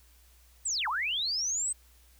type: linear two-way sweep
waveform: sine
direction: down then up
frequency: 8340 to 808 to 8340 Hz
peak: -28 dBFS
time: 0.65-1.73 s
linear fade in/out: 10 ms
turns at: 0.88 s
effects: added 60 Hz sine -58 dBFS peak until 2.19 s + white hiss -63 dBFS RMS until 2.19 s